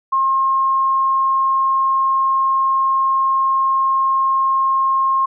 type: tone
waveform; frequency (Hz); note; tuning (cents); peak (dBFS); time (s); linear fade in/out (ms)
sine; 1070; C6; +38; -13; 0.12-5.26; 10
effects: none